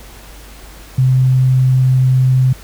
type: tone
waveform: sine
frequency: 129.4 Hz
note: C3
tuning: 19 cents flat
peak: -8 dBFS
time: 0.98-2.53 s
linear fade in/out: 5 ms
effects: added 50 Hz sine -36 dBFS peak until 2.63 s + pink hiss -39 dBFS RMS until 2.63 s